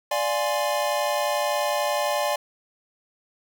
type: chord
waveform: square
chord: D half-diminished seventh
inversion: none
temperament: equal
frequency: 587.3 / 698.5 / 830.6 / 1046.5 Hz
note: D5 / F5 / Ab5 / C6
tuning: 0 / 0 / 0 / 0 cents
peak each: -26 / -31 / -29 / -31 dBFS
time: 0.11-2.36 s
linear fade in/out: 5 ms
effects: 9-bit